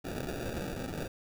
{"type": "noise with sample-and-hold", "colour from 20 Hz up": "violet", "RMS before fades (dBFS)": -37, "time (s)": [0.04, 1.08], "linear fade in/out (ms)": 10, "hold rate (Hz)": 1050, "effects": []}